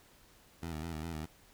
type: tone with vibrato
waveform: 15% pulse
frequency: 80.3 Hz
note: E2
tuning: 45 cents flat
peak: -32 dBFS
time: 0.62-1.26 s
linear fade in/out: 10 ms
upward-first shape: square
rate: 4.9 Hz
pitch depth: 67 cents each way
effects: pink hiss -62 dBFS RMS until 1.53 s